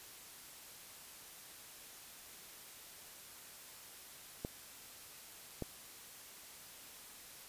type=clicks; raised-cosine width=2 ms; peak=-25 dBFS; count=2; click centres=4.449 / 5.623 s; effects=white hiss -54 dBFS RMS until 7.48 s + resampled to 32000 Hz